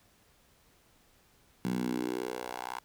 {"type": "tone with high-pass filter sweep", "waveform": "10% pulse", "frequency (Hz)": 61.74, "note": "B1", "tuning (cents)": 0, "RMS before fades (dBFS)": -35, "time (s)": [1.65, 2.79], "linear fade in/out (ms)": 0, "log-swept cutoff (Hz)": [170, 950], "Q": 2.9, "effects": ["pink hiss -65 dBFS RMS until 2.84 s"]}